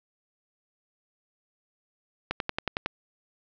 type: click train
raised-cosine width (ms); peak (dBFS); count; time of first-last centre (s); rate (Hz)
0.3; -11; 7; 2.31-2.86; 10.9
effects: low-pass 5000 Hz 12 dB/octave